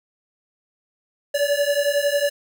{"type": "beating tone pair", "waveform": "square", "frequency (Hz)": [569, 580], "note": ["C#5", "D5"], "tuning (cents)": [45, -22], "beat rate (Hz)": 11, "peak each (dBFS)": -22, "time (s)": [1.34, 2.3], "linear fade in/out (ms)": 10, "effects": []}